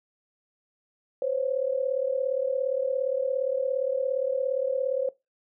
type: tone pair together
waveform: sine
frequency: 512.7 / 550 Hz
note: C5 / C#5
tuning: -35 / -14 cents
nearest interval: minor second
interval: 121 cents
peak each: -27 dBFS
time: 1.22-5.09 s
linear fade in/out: 2 ms
effects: noise-tail reverb RT60 0.2 s tail -20 dB re dry